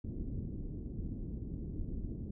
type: low-pass noise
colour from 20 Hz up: pink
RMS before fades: -40 dBFS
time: 0.04-2.31 s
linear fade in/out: 5 ms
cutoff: 310 Hz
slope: 24 dB/octave
effects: none